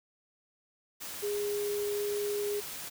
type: tone in noise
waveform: sine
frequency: 411.8 Hz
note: G#4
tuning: 15 cents flat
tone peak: -30 dBFS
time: 1.22-2.61 s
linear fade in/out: 20 ms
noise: white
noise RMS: -41 dBFS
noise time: 1-2.9 s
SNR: +8 dB
effects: none